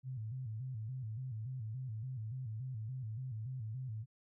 sine tone with vibrato, 119.1 Hz, A#2, 38 cents sharp, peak -39 dBFS, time 0.03-4.06 s, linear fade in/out 50 ms, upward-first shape square, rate 3.5 Hz, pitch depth 150 cents each way, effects none

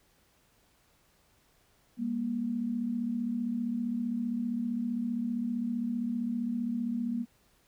sine tone pair together, 202.7 / 238 Hz, G#3 / A#3, -42 / +36 cents, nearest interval minor third, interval 278 cents, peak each -36 / -30 dBFS, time 1.97-7.26 s, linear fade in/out 50 ms, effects pink hiss -67 dBFS RMS until 7.67 s

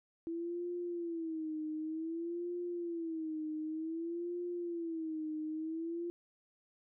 sine tone with vibrato, 329.6 Hz, E4, in tune, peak -36 dBFS, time 0.27-6.1 s, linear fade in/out 0 ms, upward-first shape sine, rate 0.54 Hz, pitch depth 110 cents each way, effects none

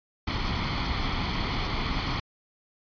pink noise with comb filter, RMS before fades -28 dBFS, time 0.27-2.2 s, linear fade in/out 5 ms, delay 0.92 ms, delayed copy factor +0.55, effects resampled to 11025 Hz

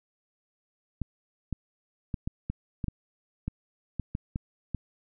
clicks, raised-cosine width 5 ms, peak -18 dBFS, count 12, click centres 1.017 / 1.527 / 2.142 / 2.275 / 2.5 / 2.842 / 2.883 / 3.48 / 3.997 / 4.151 / 4.359 / 4.747 s, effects none

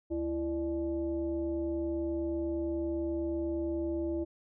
sine tone with frequency modulation, 334 Hz, E4, 23 cents sharp, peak -30 dBFS, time 0.1-4.25 s, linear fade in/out 20 ms, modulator 261 Hz, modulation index 0.69, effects none

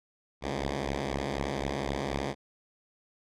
5% pulse beating tone pair, 66.9 / 70.9 Hz, C2 / C#2, +39 / +40 cents, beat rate 4 Hz, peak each -23 / -21 dBFS, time 0.41-2.35 s, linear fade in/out 50 ms, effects low-pass 6000 Hz 12 dB/octave + AAC 64 kbps

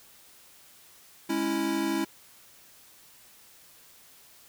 square chord, C# minor, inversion second, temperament equal, 207.7 / 277.2 / 329.6 Hz, G#3 / C#4 / E4, 0 / 0 / 0 cents, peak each -35 / -32 / -29 dBFS, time 1.29-2.05 s, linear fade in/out 10 ms, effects white hiss -55 dBFS RMS until 4.48 s

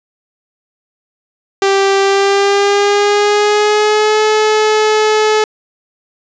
sawtooth tone with pitch glide, 392 to 430 Hz, G4 to A4, 0 to -40 cents, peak -5 dBFS, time 1.62-5.44 s, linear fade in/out 2 ms, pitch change +160 cents, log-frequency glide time 2.01-4.22 s, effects resampled to 16000 Hz + 7-bit

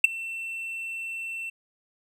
triangle tone with ADSR envelope, 2690 Hz, E7, 34 cents sharp, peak -7 dBFS, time 0.04-1.5 s, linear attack 4 ms, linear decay 13 ms, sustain -23 dB, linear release 9 ms, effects none

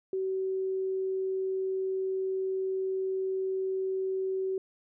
sine tone, 380 Hz, F#4, 46 cents sharp, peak -28 dBFS, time 0.13-4.58 s, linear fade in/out 2 ms, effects none

